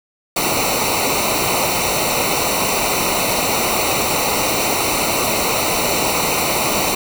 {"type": "noise with comb filter", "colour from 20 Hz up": "pink", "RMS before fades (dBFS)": -18, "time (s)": [0.36, 6.95], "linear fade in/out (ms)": 5, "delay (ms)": 0.6, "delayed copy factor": -0.85, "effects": []}